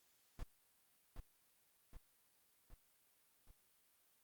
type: noise with echo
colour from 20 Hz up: brown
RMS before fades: -44 dBFS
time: 0.39-0.43 s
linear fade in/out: 2 ms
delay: 770 ms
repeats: 4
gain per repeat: -4 dB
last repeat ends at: 3.51 s
effects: white hiss -75 dBFS RMS until 4.23 s + Opus 48 kbps